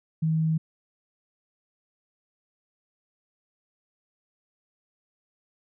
sine tone, 159.4 Hz, D#3, 42 cents sharp, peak -21 dBFS, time 0.22-0.58 s, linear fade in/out 10 ms, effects none

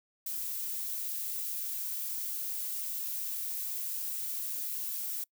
violet noise, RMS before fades -36 dBFS, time 0.26-5.24 s, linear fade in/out 5 ms, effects noise-tail reverb RT60 0.1 s tail -25 dB re dry

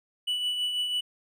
triangle tone with tremolo, 2960 Hz, F#7, in tune, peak -23 dBFS, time 0.27-1.01 s, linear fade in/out 10 ms, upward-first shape triangle, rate 6.1 Hz, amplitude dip 45%, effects none

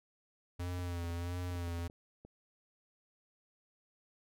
square tone with vibrato, 87.31 Hz, F2, in tune, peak -37 dBFS, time 0.59-1.88 s, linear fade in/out 10 ms, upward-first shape sine, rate 1.5 Hz, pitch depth 44 cents each way
clicks, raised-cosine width 2 ms, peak -39 dBFS, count 9, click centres 0.79 / 1.042 / 1.103 / 1.508 / 1.555 / 1.679 / 1.788 / 1.899 / 2.25 s
effects none

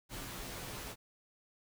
pink noise with comb filter, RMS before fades -44 dBFS, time 0.09-0.96 s, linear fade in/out 50 ms, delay 13 ms, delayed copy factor -0.65, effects none

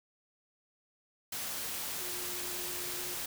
sine tone in noise, 356.8 Hz, F4, 37 cents sharp, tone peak -47 dBFS, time 2.01-3.15 s, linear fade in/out 5 ms, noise white, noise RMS -38 dBFS, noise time 1.32-3.26 s, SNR -12 dB, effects none

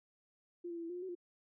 sine tone with pitch steps, 348.6 / 340.5 / 336.4 / 332.3 / 354.5 / 356.5 / 375.7 / 351 Hz, F4 / F4 / E4 / E4 / F4 / F4 / F#4 / F4, -3 / -44 / +35 / +14 / +26 / +36 / +26 / +9 cents, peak -40 dBFS, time 0.64-1.152 s, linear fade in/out 10 ms, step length 64 ms, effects none

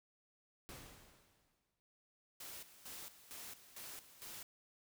pink noise with exponential decay, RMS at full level -50 dBFS, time 0.69-1.8 s, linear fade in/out 0 ms, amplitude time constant 240 ms
white noise with tremolo, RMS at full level -50 dBFS, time 2.4-4.43 s, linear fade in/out 5 ms, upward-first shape square, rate 2.2 Hz, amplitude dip 75%
effects none

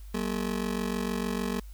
30% pulse ring-modulated tone, 213.8 Hz, A3, 49 cents flat, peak -23 dBFS, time 0.14-1.6 s, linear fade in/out 2 ms, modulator 23.3 Hz, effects added 50 Hz sine -41 dBFS peak until 1.73 s + white hiss -60 dBFS RMS until 1.73 s

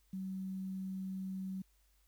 sine tone with quantisation, 190 Hz, F#3, 46 cents sharp, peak -38 dBFS, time 0.13-1.62 s, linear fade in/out 5 ms, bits 11, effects added 50 Hz sine -69 dBFS peak until 2.07 s + white hiss -75 dBFS RMS until 2.07 s

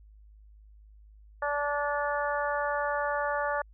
harmonic tone, 290 Hz, D4, 22 cents flat, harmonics 2 / 3 / 4 / 5 / 6, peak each -31 / -33 / -34 / -35 / -36 dBFS, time 1.42-3.62 s, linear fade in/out 5 ms, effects added 52 Hz sine -51 dBFS peak until 3.73 s

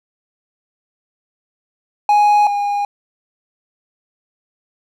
triangle tone pair in turn, 830.6 / 815.4 Hz, G#5 / G#5, 0 / -32 cents, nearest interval unison, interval 32 cents, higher first, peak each -7 / -14 dBFS, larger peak first, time 2.09-2.47 / 2.47-2.85 s, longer neither, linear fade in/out 2 ms, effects none

